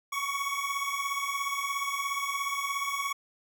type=beating tone pair; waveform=25% pulse; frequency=1108.7 / 1125.7 Hz; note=C#6 / C#6; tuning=0 / +26 cents; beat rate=17 Hz; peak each=-29 dBFS; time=0.12-3.13 s; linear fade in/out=10 ms; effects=none